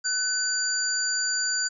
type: tone cluster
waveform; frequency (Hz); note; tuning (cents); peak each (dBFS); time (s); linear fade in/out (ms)
sine; 1505 / 4729 / 7020; F#6 / D8 / A8; +29 / +11 / -5; -28; 0.04-1.69; 20
effects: none